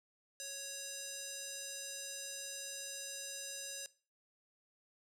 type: tone with band-pass filter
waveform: square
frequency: 554.4 Hz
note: C#5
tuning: in tune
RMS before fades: -45 dBFS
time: 0.4-3.86 s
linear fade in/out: 0 ms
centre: 7100 Hz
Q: 1.8
effects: noise-tail reverb RT60 0.4 s tail -20 dB re dry